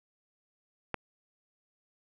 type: click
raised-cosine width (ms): 0.5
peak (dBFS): -16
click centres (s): 0.943
effects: none

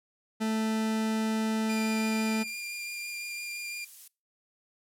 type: tone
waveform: 40% pulse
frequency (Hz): 220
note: A3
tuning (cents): 0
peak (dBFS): -26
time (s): 0.4-2.44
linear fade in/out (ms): 20
type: tone with vibrato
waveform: sawtooth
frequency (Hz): 2400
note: D7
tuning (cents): +37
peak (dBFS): -32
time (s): 1.69-3.85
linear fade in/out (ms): 10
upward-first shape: sine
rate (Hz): 5.9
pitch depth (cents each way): 9
type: noise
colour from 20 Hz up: violet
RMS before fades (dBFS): -44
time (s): 2.47-4.08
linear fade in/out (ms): 5
effects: noise-tail reverb RT60 0.3 s tail -24 dB re dry + low-pass 12000 Hz 12 dB/octave

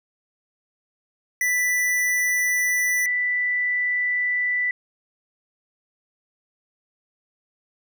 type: tone pair in turn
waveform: square / sine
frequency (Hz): 1979 / 1979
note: B6 / B6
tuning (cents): +3 / +3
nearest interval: unison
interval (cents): 0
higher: neither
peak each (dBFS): -20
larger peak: neither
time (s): 1.41-3.06 / 3.06-4.71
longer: neither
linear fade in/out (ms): 2
effects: none

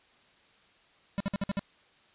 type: tone bursts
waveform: square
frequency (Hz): 199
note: G3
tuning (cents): +26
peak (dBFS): -28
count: 6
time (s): 1.18-1.593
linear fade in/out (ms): 0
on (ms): 23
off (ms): 55
effects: white hiss -62 dBFS RMS until 2.14 s + resampled to 8000 Hz

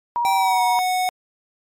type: tone with vibrato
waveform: sine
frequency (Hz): 950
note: A#5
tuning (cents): +33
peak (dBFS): -18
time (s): 0.16-0.79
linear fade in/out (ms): 0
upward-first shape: sine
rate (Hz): 20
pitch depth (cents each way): 18
type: tone with pitch glide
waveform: square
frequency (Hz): 778 to 736.5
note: G5 to F#5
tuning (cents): -13 to -8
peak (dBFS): -19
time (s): 0.25-1.09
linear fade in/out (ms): 0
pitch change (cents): -95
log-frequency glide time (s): 0.35-0.62
effects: MP3 64 kbps

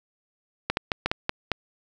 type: clicks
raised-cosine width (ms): 0.3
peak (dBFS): -7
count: 7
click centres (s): 0.7 / 0.771 / 0.918 / 1.06 / 1.115 / 1.294 / 1.517
effects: none

